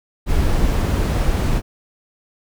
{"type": "noise", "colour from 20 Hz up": "brown", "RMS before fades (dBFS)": -17, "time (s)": [0.26, 1.62], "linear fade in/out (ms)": 50, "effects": []}